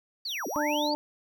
sine linear two-way sweep, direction down then up, 4698 to 231.9 to 4698 Hz, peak -31 dBFS, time 0.25-0.94 s, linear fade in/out 5 ms, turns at 0.47 s
sawtooth tone with tremolo, 5750 Hz, F8, 50 cents sharp, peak -37 dBFS, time 0.26-0.91 s, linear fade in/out 50 ms, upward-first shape sine, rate 4.7 Hz, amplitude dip 25%
harmonic tone, 297.1 Hz, D4, 20 cents sharp, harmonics 1 / 2 / 3, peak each -30 / -30 / -30 dBFS, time 0.56-0.95 s, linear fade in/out 0 ms
effects 10-bit

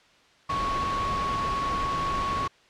sine tone in noise, 1108.7 Hz, C#6, in tune, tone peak -26 dBFS, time 0.49-2.48 s, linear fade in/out 10 ms, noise pink, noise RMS -32 dBFS, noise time 0.49-2.48 s, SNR +3 dB, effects white hiss -58 dBFS RMS until 2.69 s + low-pass 4000 Hz 12 dB/octave

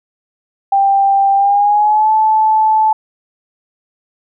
sine tone with pitch glide, 789 to 870.4 Hz, G5 to A5, +11 to -19 cents, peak -8 dBFS, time 0.72-2.93 s, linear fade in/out 5 ms, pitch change +170 cents, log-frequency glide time 1.35-2.11 s, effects none

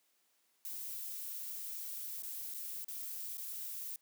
violet noise with dropouts, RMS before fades -43 dBFS, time 0.65-3.96 s, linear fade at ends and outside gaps 1 ms, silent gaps 2.223-2.233 / 2.54-2.545 / 2.845-2.883 / 3.372-3.38 s, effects white hiss -75 dBFS RMS until 4.01 s + high-pass 200 Hz 12 dB/octave

